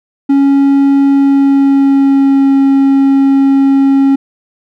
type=tone with pitch glide; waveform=triangle; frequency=277.2 to 273.2 Hz; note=C#4 to C#4; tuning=0 to -25 cents; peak=-3 dBFS; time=0.29-4.16 s; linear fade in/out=10 ms; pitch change=-25 cents; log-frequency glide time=1.09-2.56 s; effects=none